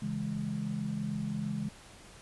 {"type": "chord", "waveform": "sine", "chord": "C# minor", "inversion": "none", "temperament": "equal", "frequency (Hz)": [138.59, 164.81, 207.7], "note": ["C#3", "E3", "G#3"], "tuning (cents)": [0, 0, 0], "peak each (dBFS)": [-38, -38, -34], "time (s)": [0.02, 1.69], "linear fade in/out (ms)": 5, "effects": ["pink hiss -53 dBFS RMS until 2.21 s", "resampled to 24000 Hz"]}